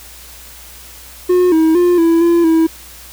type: tone with pitch steps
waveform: triangle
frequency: 360.7 / 320 / 353 / 331.8 / 340.6 / 324.7 Hz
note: F#4 / D#4 / F4 / E4 / F4 / E4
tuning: -44 / +49 / +19 / +11 / -43 / -26 cents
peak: -6 dBFS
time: 1.29-2.67 s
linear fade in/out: 10 ms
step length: 230 ms
effects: added 60 Hz sine -41 dBFS peak until 3.12 s + white hiss -37 dBFS RMS until 3.12 s